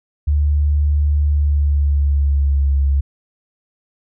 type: tone with pitch glide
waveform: sine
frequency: 73.42 to 69.3 Hz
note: D2 to C#2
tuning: 0 to 0 cents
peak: -12 dBFS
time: 0.27-3.01 s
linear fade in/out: 10 ms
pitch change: -100 cents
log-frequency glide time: 1.27-2.74 s
effects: none